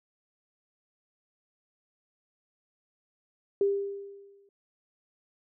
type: tone with exponential decay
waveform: sine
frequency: 398.8 Hz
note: G4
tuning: 30 cents sharp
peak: -20 dBFS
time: 3.61-4.49 s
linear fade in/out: 2 ms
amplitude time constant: 190 ms
effects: none